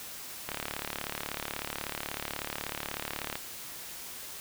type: click train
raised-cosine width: 0.3 ms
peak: -17 dBFS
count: 105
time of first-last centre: 0.49-3.355 s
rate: 36.3 Hz
effects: white hiss -43 dBFS RMS until 4.4 s